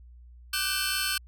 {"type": "tone cluster", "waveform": "20% pulse", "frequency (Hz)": [1184, 1498, 1562, 2657, 4307], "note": ["D6", "F#6", "G6", "E7", "C8"], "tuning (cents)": [14, 21, -7, 13, 49], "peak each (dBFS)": [-32, -28, -28, -29, -26], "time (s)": [0.53, 1.18], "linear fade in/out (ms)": 5, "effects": ["added 60 Hz sine -47 dBFS peak until 1.27 s"]}